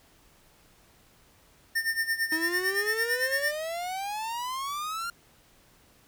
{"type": "tone with tremolo", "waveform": "square", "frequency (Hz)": 1811, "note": "A6", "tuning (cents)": 49, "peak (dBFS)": -24, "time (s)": [1.75, 3.52], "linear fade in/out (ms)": 10, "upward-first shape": "sine", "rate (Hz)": 8.9, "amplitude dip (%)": 80}
{"type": "exponential sweep", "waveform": "45% pulse", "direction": "up", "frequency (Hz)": [314.1, 1410], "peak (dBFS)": -31, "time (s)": [2.32, 5.1], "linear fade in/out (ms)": 2}
{"effects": ["pink hiss -60 dBFS RMS until 6.07 s"]}